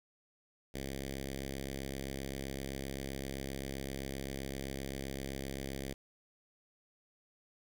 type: tone with notch filter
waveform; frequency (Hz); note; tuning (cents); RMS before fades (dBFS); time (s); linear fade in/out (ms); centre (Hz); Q
5% pulse; 67.7; C#2; -40; -41; 0.74-5.94; 5; 960; 0.66
effects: none